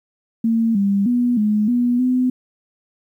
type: tone with pitch steps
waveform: sine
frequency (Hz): 227.4 / 199 / 243.6 / 211 / 243.2 / 252.9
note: A#3 / G3 / B3 / G#3 / B3 / B3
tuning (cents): -43 / +26 / -24 / +28 / -26 / +41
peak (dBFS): -14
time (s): 0.44-2.3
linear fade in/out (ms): 5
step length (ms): 310
effects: 9-bit